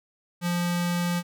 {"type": "tone with notch filter", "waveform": "square", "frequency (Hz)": 174.61, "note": "F3", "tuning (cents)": 0, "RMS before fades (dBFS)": -26, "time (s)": [0.41, 1.23], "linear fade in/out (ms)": 50, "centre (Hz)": 350, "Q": 0.57, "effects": []}